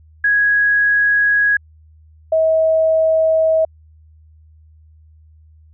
sine tone pair in turn, 1661.2 / 640.9 Hz, G#6 / E5, 0 / -49 cents, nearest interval octave + major third, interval 1649 cents, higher first, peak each -11 dBFS, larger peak neither, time 0.24-1.57 / 2.32-3.65 s, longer neither, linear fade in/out 5 ms, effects added 78 Hz sine -44 dBFS peak until 5.73 s

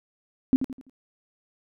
sine tone with echo, 261.6 Hz, C4, in tune, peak -14 dBFS, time 0.53-0.56 s, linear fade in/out 0 ms, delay 84 ms, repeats 4, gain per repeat -9 dB, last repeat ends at 0.896 s, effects none

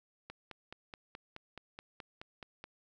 click train, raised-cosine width 0.3 ms, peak -29 dBFS, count 12, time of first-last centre 0.3-2.64 s, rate 4.7 Hz, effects none

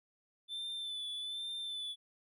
triangle tone with vibrato, 3520 Hz, A7, in tune, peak -37 dBFS, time 0.48-1.96 s, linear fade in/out 50 ms, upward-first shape sine, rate 1.2 Hz, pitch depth 35 cents each way, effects none

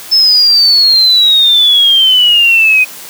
sine exponential sweep, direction down, 5274 to 2489 Hz, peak -4 dBFS, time 0.11-2.85 s, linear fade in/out 20 ms, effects white hiss -29 dBFS RMS until 3.09 s + high-pass 150 Hz 12 dB/octave

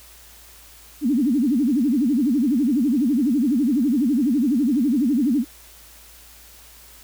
sine tone with vibrato, 261.6 Hz, C4, in tune, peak -16 dBFS, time 1.01-5.45 s, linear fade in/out 50 ms, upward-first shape sine, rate 12 Hz, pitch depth 270 cents each way, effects added 57 Hz sine -51 dBFS peak until 7.03 s + white hiss -47 dBFS RMS until 7.03 s

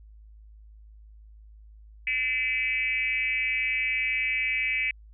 sine tone with frequency modulation, 2306 Hz, D7, 32 cents flat, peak -24 dBFS, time 2.07-4.91 s, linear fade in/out 2 ms, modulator 262 Hz, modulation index 1.1, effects added 53 Hz sine -47 dBFS peak until 5.13 s

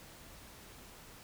silence, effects pink hiss -54 dBFS RMS until 1.23 s

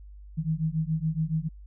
sine beating tone pair, 155.56 / 162.66 Hz, D#3 / E3, 0 / -23 cents, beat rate 7.1 Hz, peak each -28 / -28 dBFS, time 0.37-1.49 s, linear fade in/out 20 ms, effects added 50 Hz sine -43 dBFS peak until 1.66 s

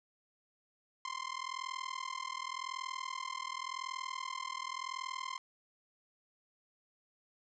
sawtooth tone with amplitude modulation, 1046.5 Hz, C6, in tune, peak -31 dBFS, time 1.05-5.38 s, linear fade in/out 2 ms, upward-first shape sine, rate 40.9 Hz, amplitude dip 95%, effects resampled to 16000 Hz + 12-bit

